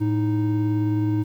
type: tone pair together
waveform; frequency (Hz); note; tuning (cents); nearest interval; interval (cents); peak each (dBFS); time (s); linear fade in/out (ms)
triangle; 109.99 / 311.1; A2 / D#4; 0 / 0; octave + tritone; 1800; -20; 0-1.24; 20
effects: 9-bit